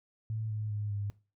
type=tone with pitch steps; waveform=sine; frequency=110 / 107.18 / 104.43 / 101.75 Hz; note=A2 / A2 / G#2 / G#2; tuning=0 / -45 / +10 / -35 cents; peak=-32 dBFS; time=0.3-1.1 s; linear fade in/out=0 ms; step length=200 ms; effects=noise-tail reverb RT60 0.3 s tail -19 dB re dry